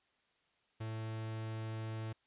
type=tone; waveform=45% pulse; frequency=110.8 Hz; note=A2; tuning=13 cents sharp; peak=-39 dBFS; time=0.8-2.13 s; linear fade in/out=10 ms; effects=white hiss -75 dBFS RMS until 2.26 s + resampled to 8000 Hz